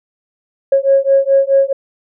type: beating tone pair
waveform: sine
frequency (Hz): 544 / 548.7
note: C#5 / C#5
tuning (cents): -33 / -18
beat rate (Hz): 4.7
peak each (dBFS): -11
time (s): 0.72-1.73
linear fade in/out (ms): 5
effects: tanh soft clip ceiling -1 dBFS